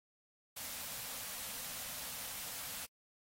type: band-stop noise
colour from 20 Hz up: white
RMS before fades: -44 dBFS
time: 0.56-2.86 s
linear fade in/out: 10 ms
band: 300 to 450 Hz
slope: 96 dB/octave
effects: AAC 48 kbps